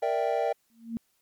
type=chord; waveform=triangle; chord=E half-diminished seventh; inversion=second; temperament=equal; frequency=466.2 / 587.3 / 659.3 / 784 Hz; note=Bb4 / D5 / E5 / G5; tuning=0 / 0 / 0 / 0 cents; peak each=-28 dBFS; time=0.02-0.53 s; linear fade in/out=10 ms
type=tone with exponential growth; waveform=sine; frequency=229.5 Hz; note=A#3; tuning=27 cents flat; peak=-26 dBFS; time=0.7-0.97 s; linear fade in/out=0 ms; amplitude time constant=58 ms
effects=white hiss -71 dBFS RMS until 1.21 s + MP3 96 kbps